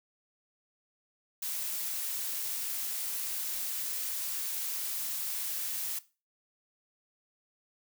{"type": "noise", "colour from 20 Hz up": "blue", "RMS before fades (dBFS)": -35, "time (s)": [1.42, 5.99], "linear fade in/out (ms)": 5, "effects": ["noise-tail reverb RT60 0.3 s tail -17 dB re dry"]}